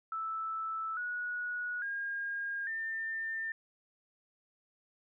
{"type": "tone with pitch steps", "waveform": "sine", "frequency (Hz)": [1316, 1460.2, 1620.2, 1797.7], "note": ["E6", "F#6", "G#6", "A6"], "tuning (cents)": [-3, -23, -43, 37], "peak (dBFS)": -34, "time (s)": [0.12, 3.52], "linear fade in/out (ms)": 2, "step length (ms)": 850, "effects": []}